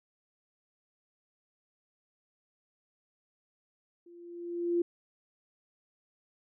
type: tone with level ramp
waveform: sine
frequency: 345.4 Hz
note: F4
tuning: 19 cents flat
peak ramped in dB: -52 to -23 dBFS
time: 4.06-4.82 s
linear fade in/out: 5 ms
effects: none